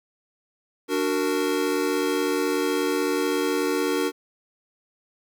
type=chord; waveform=square; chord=D augmented; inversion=none; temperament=equal with one note detuned; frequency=293.7 / 370 / 461.3 Hz; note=D4 / F#4 / A#4; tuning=0 / 0 / -18 cents; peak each=-27 dBFS; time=0.88-4.12 s; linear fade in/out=50 ms; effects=10-bit